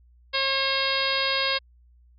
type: harmonic tone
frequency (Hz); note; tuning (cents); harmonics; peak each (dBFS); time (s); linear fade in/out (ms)
540; C#5; -45; 1 / 2 / 3 / 4 / 5 / 6 / 7 / 8 / 9; -31 / -31 / -31 / -31 / -31 / -31 / -31 / -31 / -31; 0.33-1.59; 20
type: clicks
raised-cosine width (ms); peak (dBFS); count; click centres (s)
1; -38; 3; 1.015 / 1.128 / 1.183
effects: added 60 Hz sine -53 dBFS peak until 2.18 s